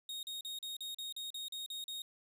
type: tone bursts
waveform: 40% pulse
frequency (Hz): 3729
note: A#7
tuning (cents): 0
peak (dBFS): -39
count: 11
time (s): 0.09-2.02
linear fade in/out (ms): 2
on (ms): 140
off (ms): 39
effects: none